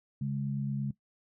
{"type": "tone pair together", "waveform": "sine", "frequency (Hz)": [138.62, 207.7], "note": ["C#3", "G#3"], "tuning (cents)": [0, 0], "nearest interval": "perfect fifth", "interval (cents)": 700, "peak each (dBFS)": [-31, -35], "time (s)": [0.21, 0.91], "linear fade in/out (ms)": 5, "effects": ["noise-tail reverb RT60 0.1 s tail -17 dB re dry"]}